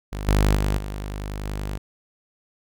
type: tone with level steps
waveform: sawtooth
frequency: 50.5 Hz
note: G#1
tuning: 48 cents flat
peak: -24 / -12 / -16 / -25 / -23 dBFS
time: 0.12-1.78 s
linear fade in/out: 10 ms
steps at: 0.28 / 0.56 / 0.78 / 1.45 s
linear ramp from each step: 2 ms
effects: none